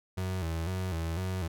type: tone with vibrato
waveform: 35% pulse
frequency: 87.31 Hz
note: F2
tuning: in tune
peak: -29 dBFS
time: 0.17-1.48 s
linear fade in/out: 10 ms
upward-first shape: square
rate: 2 Hz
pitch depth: 110 cents each way
effects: none